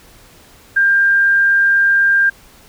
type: tone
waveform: sine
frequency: 1596 Hz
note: G6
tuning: 31 cents sharp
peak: -9 dBFS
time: 0.76-2.3 s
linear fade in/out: 10 ms
effects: pink hiss -45 dBFS RMS until 2.68 s